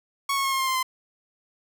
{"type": "tone with pitch steps", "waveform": "sawtooth", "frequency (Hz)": [1108.7, 1096, 1083.4, 1070.9, 1058.6, 1046.5, 1034.5], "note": ["C#6", "C#6", "C#6", "C6", "C6", "C6", "C6"], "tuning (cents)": [0, -20, -40, 40, 20, 0, -20], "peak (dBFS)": -19, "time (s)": [0.29, 0.829], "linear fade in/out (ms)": 5, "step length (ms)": 77, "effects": []}